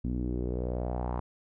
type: tone with low-pass filter sweep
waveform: sawtooth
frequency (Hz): 61.2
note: B1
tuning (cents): -15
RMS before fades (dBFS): -32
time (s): 0.04-1.2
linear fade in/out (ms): 5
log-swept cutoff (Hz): 240 to 1000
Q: 3.2
effects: none